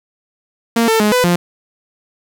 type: tone with pitch steps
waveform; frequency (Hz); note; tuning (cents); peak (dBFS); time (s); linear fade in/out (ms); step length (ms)
sawtooth; 231.1 / 446.9 / 210.3 / 499.2 / 175.1; A#3 / A4 / G#3 / B4 / F3; -15 / +27 / +22 / +19 / +5; -7; 0.76-1.36; 5; 120
effects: 8-bit